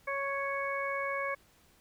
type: harmonic tone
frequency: 554.4 Hz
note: C#5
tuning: in tune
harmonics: 1 / 2 / 3 / 4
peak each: -36 / -36 / -39 / -37 dBFS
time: 0.07-1.35 s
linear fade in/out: 10 ms
effects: pink hiss -64 dBFS RMS until 1.8 s